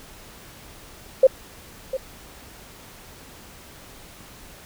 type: tone with echo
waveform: sine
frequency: 527 Hz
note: C5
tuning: 12 cents sharp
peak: -8 dBFS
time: 1.23-1.27 s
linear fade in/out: 5 ms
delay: 700 ms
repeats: 1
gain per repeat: -14 dB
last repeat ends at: 1.97 s
effects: pink hiss -45 dBFS RMS until 4.65 s